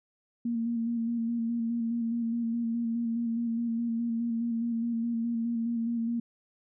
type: tone with vibrato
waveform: sine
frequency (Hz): 232.1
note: A#3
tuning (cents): -7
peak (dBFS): -27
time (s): 0.45-6.2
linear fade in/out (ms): 5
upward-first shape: square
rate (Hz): 4.8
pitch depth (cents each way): 24
effects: none